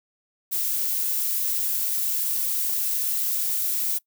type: noise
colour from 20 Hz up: violet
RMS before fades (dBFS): -25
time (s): 0.51-3.99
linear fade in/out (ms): 20
effects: noise-tail reverb RT60 0.1 s tail -22 dB re dry